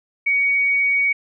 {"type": "tone", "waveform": "sine", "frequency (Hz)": 2246, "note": "C#7", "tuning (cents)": 22, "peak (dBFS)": -15, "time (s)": [0.26, 1.13], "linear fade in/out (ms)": 10, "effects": []}